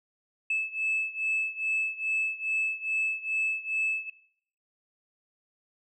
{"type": "beating tone pair", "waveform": "sine", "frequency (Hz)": [2612, 2614.4], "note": ["E7", "E7"], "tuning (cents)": [-17, -15], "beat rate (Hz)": 2.4, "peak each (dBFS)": [-28, -30], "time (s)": [0.5, 4.1], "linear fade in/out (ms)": 5, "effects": ["noise-tail reverb RT60 0.6 s tail -17 dB re dry", "tanh soft clip ceiling -21 dBFS"]}